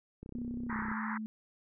click train, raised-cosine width 3 ms, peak -32 dBFS, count 23, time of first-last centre 0.23-0.915 s, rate 32.1 Hz
sine tone with pitch glide, 240 to 217.6 Hz, B3 to A3, -49 to -19 cents, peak -36 dBFS, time 0.35-1.26 s, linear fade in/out 0 ms, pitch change -170 cents, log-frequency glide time 0.68-0.75 s
pink band-pass noise, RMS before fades -39 dBFS, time 0.69-1.18 s, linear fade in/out 10 ms, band 870 to 2000 Hz, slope 96 dB/octave
effects none

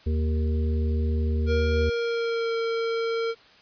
harmonic tone, 77.78 Hz, D#2, in tune, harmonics 1 / 3 / 5 / 6, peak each -22 / -32 / -36 / -38 dBFS, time 0.06-1.9 s, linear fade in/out 10 ms
square tone with pitch glide, 470.5 to 457.6 Hz, A#4 to A#4, +16 to -32 cents, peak -25 dBFS, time 1.46-3.35 s, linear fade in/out 50 ms, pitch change -48 cents, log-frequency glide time 1.86-2.56 s
effects white hiss -53 dBFS RMS until 3.61 s + resampled to 11025 Hz

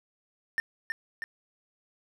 triangle tone with echo, 1800 Hz, A6, 39 cents sharp, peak -23 dBFS, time 0.58-0.6 s, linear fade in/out 0 ms, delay 320 ms, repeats 2, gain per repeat -4 dB, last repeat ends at 1.24 s, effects none

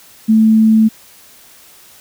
sine tone, 220 Hz, A3, in tune, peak -6 dBFS, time 0.28-0.89 s, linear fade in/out 20 ms, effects white hiss -43 dBFS RMS until 2 s

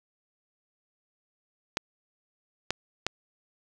clicks, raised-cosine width 0.2 ms, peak -9 dBFS, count 3, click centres 1.771 / 2.706 / 3.066 s, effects none

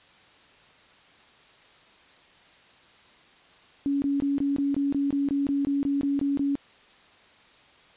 sine tone bursts, 280.6 Hz, C#4, 21 cents sharp, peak -22 dBFS, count 15, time 3.86-6.554 s, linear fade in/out 0 ms, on 160 ms, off 21 ms, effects white hiss -55 dBFS RMS until 7.96 s + resampled to 8000 Hz

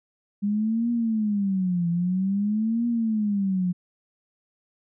sine tone with vibrato, 201 Hz, G3, 44 cents sharp, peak -21 dBFS, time 0.42-3.73 s, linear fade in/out 20 ms, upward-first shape triangle, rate 0.51 Hz, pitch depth 300 cents each way, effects none

